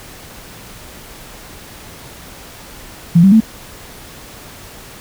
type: tone with pitch steps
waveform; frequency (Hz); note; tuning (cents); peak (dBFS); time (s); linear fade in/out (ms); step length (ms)
sine; 169.7 / 193.81 / 221.3; F3 / G3 / A3; -49 / -19 / +10; -4; 3.15-3.405; 10; 85
effects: pink hiss -36 dBFS RMS until 5 s